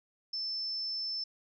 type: tone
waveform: sine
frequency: 5290 Hz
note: E8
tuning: 5 cents sharp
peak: -33 dBFS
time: 0.33-1.24 s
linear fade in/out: 5 ms
effects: none